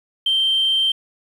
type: tone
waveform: sine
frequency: 3136 Hz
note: G7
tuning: in tune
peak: -14 dBFS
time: 0.26-0.92 s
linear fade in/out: 5 ms
effects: tanh soft clip ceiling -11 dBFS + 8-bit